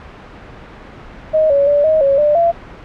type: tone with pitch steps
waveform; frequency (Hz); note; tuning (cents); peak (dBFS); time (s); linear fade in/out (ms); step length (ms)
sine; 626 / 562 / 580 / 629 / 552 / 594 / 679; D#5 / C#5 / D5 / D#5 / C#5 / D5 / F5; +10 / +24 / -22 / +19 / -7 / +20 / -49; -9; 1.33-2.52; 20; 170
effects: pink hiss -35 dBFS RMS until 2.84 s + low-pass 2000 Hz 12 dB/octave